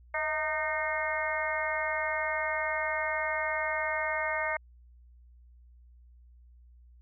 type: harmonic tone with a mistuned harmonic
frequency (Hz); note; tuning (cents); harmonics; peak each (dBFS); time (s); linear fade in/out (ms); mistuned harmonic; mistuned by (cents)
306.3; D#4; -27; 2 / 3 / 4 / 5 / 6 / 7; -34 / -36 / -38 / -38 / -35 / -34; 0.14-4.57; 5; 2; +53
effects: added 60 Hz sine -53 dBFS peak until 7.01 s